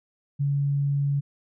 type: tone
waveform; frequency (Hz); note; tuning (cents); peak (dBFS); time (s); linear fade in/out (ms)
sine; 141.4; C#3; +35; -21; 0.39-1.21; 20
effects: none